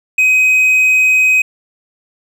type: tone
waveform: triangle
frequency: 2520 Hz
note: D#7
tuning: 21 cents sharp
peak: -6 dBFS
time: 0.18-1.42 s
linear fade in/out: 5 ms
effects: none